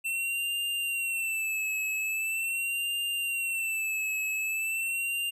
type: tone with vibrato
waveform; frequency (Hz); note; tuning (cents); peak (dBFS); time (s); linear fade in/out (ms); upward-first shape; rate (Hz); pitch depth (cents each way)
square; 2687; E7; +33; -29; 0.04-5.31; 20; sine; 0.42; 70
effects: none